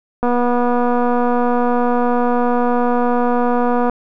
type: click train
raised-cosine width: 1 ms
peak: -5 dBFS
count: 892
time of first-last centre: 0.23-3.897 s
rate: 243 Hz
effects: none